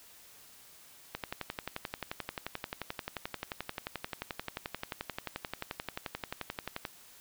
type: click train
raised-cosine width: 0.3 ms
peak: -19 dBFS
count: 66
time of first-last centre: 1.15-6.852 s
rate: 11.4 Hz
effects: white hiss -56 dBFS RMS until 7.2 s